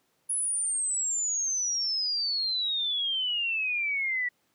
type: exponential sweep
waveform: sine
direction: down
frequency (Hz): 10440 to 1939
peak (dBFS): -26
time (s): 0.29-4.29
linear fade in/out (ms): 10
effects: pink hiss -71 dBFS RMS until 4.54 s + high-pass 150 Hz 12 dB/octave